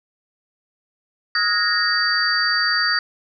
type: tone cluster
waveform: sine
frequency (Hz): 1267 / 1438 / 1664 / 1856 / 4638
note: D#6 / F#6 / G#6 / A#6 / D8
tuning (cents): +31 / -50 / +3 / -8 / -22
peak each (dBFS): -26 / -24 / -27 / -22 / -20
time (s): 1.35-2.99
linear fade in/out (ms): 2
effects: none